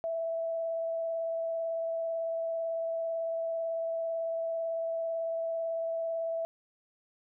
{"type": "tone with vibrato", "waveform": "sine", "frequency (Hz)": 659.3, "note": "E5", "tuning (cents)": 0, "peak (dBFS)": -30, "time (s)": [0.04, 6.45], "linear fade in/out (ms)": 0, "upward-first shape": "sine", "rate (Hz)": 18, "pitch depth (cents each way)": 10, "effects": []}